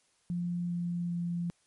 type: tone with pitch steps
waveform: sine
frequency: 174.61 / 173.6 / 172.6 Hz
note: F3 / F3 / F3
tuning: 0 / -10 / -20 cents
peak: -30 dBFS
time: 0.3-1.5 s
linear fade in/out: 0 ms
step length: 400 ms
effects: white hiss -70 dBFS RMS until 1.66 s + MP3 48 kbps